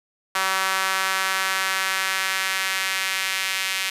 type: tone with high-pass filter sweep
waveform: sawtooth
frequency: 190.4 Hz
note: F#3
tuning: 50 cents sharp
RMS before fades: -24 dBFS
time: 0.35-3.9 s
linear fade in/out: 5 ms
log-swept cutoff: 1200 to 2300 Hz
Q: 1.5
effects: resampled to 32000 Hz